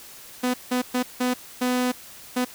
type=tone bursts at uneven times; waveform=sawtooth; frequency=250 Hz; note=B3; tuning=21 cents sharp; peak=-17 dBFS; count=6; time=0.43-0.54 / 0.71-0.82 / 0.94-1.03 / 1.2-1.34 / 1.61-1.92 / 2.36-2.45 s; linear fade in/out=10 ms; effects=white hiss -44 dBFS RMS until 2.54 s